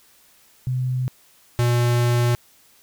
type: tone pair in turn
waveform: sine / square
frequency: 127.6 / 120.44 Hz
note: C3 / B2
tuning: -43 / -43 cents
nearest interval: minor second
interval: 100 cents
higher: first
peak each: -20 / -17 dBFS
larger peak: second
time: 0.67-1.08 / 1.59-2.35 s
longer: second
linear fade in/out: 0 ms
effects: white hiss -55 dBFS RMS until 2.82 s